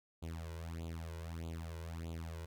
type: tone with flanger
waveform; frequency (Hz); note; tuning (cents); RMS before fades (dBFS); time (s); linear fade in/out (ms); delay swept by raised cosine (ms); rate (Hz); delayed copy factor
sawtooth; 82.5; E2; +2; -44; 0.22-2.46; 10; 0.27 to 2.07; 1.6; +0.9
effects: none